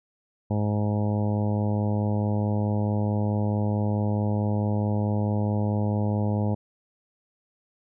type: harmonic tone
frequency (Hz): 104.6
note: G#2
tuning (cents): +13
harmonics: 1 / 2 / 3 / 4 / 5 / 6 / 7 / 8 / 9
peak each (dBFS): -24 / -27 / -35 / -37 / -35 / -38 / -41 / -39 / -44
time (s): 0.5-6.55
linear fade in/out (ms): 10
effects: none